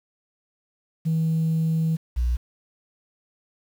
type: tone pair in turn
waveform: sine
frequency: 161.2 / 60.38 Hz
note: E3 / B1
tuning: -38 / -38 cents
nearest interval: octave + perfect fourth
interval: 1700 cents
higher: first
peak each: -18 dBFS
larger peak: neither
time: 1.05-1.97 / 2.16-2.37 s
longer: first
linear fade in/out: 20 ms
effects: tanh soft clip ceiling -17 dBFS + 8-bit